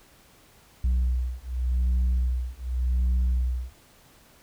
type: beating tone pair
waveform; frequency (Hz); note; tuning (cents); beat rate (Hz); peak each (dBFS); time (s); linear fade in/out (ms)
sine; 61.74 / 62.61; B1 / B1; 0 / +24; 0.87; -23; 0.84-3.73; 5
effects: tanh soft clip ceiling -19 dBFS + pink hiss -56 dBFS RMS until 4.42 s